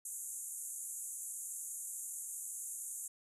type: band-pass noise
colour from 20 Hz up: pink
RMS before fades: -44 dBFS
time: 0.05-3.08 s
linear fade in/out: 5 ms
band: 6700 to 12000 Hz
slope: 96 dB/octave
effects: none